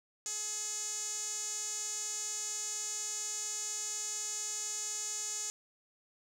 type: tone with band-pass filter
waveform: sawtooth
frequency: 424.2 Hz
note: G#4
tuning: 37 cents sharp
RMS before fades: -38 dBFS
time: 0.26-5.5 s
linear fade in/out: 0 ms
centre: 6900 Hz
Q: 7.3
effects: none